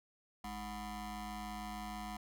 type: ring-modulated tone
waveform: 25% pulse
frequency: 261.6 Hz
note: C4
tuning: in tune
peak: -35 dBFS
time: 0.44-2.17 s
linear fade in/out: 5 ms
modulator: 470 Hz
effects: none